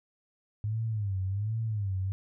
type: tone with vibrato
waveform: sine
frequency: 103.2 Hz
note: G#2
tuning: 10 cents flat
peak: -28 dBFS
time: 0.64-2.12 s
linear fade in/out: 0 ms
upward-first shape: sine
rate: 1.3 Hz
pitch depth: 160 cents each way
effects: none